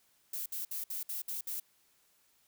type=noise bursts; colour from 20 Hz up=violet; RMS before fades=-38 dBFS; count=7; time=0.33-1.6 s; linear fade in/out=5 ms; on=130 ms; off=60 ms; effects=white hiss -70 dBFS RMS until 2.47 s